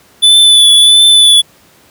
square tone with vibrato, 3480 Hz, A7, 20 cents flat, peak -3 dBFS, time 0.22-1.42 s, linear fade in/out 20 ms, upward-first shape triangle, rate 1.5 Hz, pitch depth 30 cents each way, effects pink hiss -45 dBFS RMS until 1.9 s + high-pass 100 Hz 12 dB/octave

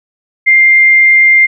sine tone, 2103 Hz, C7, 8 cents sharp, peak -3 dBFS, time 0.46-1.47 s, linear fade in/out 20 ms, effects none

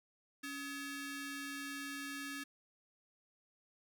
sawtooth ring-modulated tone, 990 Hz, B5, 4 cents sharp, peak -35 dBFS, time 0.43-2.44 s, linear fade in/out 10 ms, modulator 711 Hz, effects none

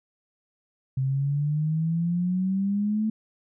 sine exponential sweep, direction up, 130.81 to 220 Hz, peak -22 dBFS, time 0.97-3.1 s, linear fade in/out 5 ms, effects none

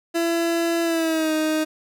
30% pulse tone with pitch glide, 335.9 to 311.6 Hz, E4 to D#4, +33 to +3 cents, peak -17 dBFS, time 0.14-1.65 s, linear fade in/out 20 ms, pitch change -130 cents, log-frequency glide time 0.83-1.33 s, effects none

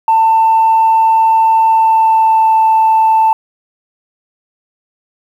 sine tone with pitch glide, 893 to 884.8 Hz, A5 to A5, +25 to +9 cents, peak -5 dBFS, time 0.08-3.33 s, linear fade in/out 2 ms, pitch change -16 cents, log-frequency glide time 1.65-2.58 s, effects tanh soft clip ceiling -3 dBFS + 7-bit

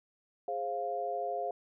sine chord, F minor, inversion first, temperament equal with one note detuned, 415.3 / 528.7 / 698.5 Hz, Ab4 / C5 / F5, 0 / +18 / 0 cents, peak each -39 / -38 / -34 dBFS, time 0.48-1.51 s, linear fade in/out 2 ms, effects none

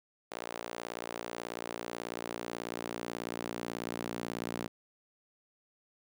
sawtooth tone with high-pass filter sweep, 58.27 Hz, A#1, in tune, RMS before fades -40 dBFS, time 0.31-4.68 s, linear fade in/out 10 ms, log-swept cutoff 520 to 230 Hz, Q 1.1, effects none

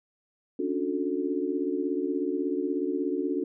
sine chord, D major seventh, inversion third, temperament equal with one note detuned, 277.2 / 293.7 / 362.4 / 440 Hz, C#4 / D4 / F#4 / A4, 0 / 0 / -36 / 0 cents, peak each -32 / -31 / -30 / -34 dBFS, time 0.59-3.44 s, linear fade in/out 5 ms, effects none

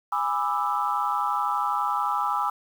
sine chord, E dominant seventh, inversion first, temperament just, 824.1 / 988.9 / 1186.7 / 1318.5 Hz, G#5 / B5 / D6 / E6, -14 / +2 / +18 / 0 cents, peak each -28 dBFS, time 0.12-2.5 s, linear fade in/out 5 ms, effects tanh soft clip ceiling -12 dBFS + 8-bit

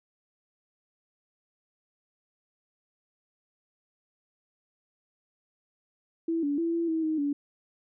sine tone with pitch steps, 330.1 / 286.9 / 333.9 / 336.1 / 322.3 / 313.9 / 286.5 Hz, E4 / D4 / E4 / E4 / E4 / D#4 / D4, +2 / -40 / +22 / +34 / -39 / +15 / -43 cents, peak -25 dBFS, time 6.28-7.33 s, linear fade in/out 5 ms, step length 150 ms, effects none

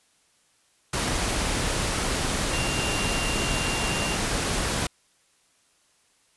sine tone in noise, 2778 Hz, F7, 10 cents flat, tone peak -31 dBFS, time 2.53-4.15 s, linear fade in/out 5 ms, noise pink, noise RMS -26 dBFS, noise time 0.93-4.87 s, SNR -8 dB, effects white hiss -64 dBFS RMS until 6.36 s + resampled to 24000 Hz

